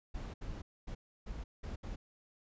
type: noise bursts at uneven times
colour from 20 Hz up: brown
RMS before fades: -42 dBFS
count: 6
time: 0.14-0.34 / 0.41-0.62 / 0.87-0.95 / 1.26-1.44 / 1.63-1.76 / 1.83-1.96 s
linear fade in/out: 10 ms
effects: resampled to 16000 Hz